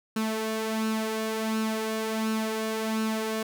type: tone with flanger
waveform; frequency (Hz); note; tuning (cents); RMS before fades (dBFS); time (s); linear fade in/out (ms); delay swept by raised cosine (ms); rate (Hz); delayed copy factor
sawtooth; 220; A3; 0; -29; 0.16-3.43; 5; 0.72 to 2.82; 1.4; +0.55
effects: none